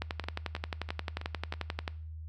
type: two click trains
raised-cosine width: 0.3 ms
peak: -24 / -17 dBFS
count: 5 / 22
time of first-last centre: 0.24-1.539 / 0.02-1.878 s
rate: 3.08 / 11.3 Hz
effects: noise-tail reverb RT60 0.5 s tail -20 dB re dry + added 79 Hz sine -40 dBFS peak until 2.28 s